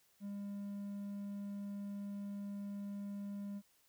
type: tone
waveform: triangle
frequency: 201.5 Hz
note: G3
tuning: 48 cents sharp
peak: -39 dBFS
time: 0.2-3.62 s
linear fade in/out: 50 ms
effects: white hiss -72 dBFS RMS until 3.88 s